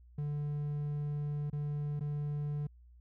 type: tone with dropouts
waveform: triangle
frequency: 146.83 Hz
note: D3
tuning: in tune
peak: -31 dBFS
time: 0.18-2.67 s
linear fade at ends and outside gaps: 5 ms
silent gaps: 1.5-1.528 / 1.996-2.007 s
effects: added 60 Hz sine -55 dBFS peak until 3 s